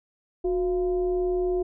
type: tone with frequency modulation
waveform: sine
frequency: 363.4 Hz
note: F#4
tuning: 31 cents flat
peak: -22 dBFS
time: 0.44-1.63 s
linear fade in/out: 10 ms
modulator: 325 Hz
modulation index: 0.45
effects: none